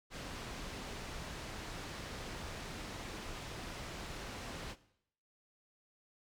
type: low-pass noise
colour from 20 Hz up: pink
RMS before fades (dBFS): -45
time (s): 0.1-4.76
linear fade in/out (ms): 50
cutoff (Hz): 6100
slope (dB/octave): 12
effects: noise-tail reverb RT60 0.7 s tail -17 dB re dry